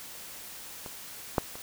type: clicks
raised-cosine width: 1 ms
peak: -26 / -9 / -29 dBFS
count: 3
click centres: 0.862 / 1.382 / 1.555 s
effects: white hiss -44 dBFS RMS until 1.62 s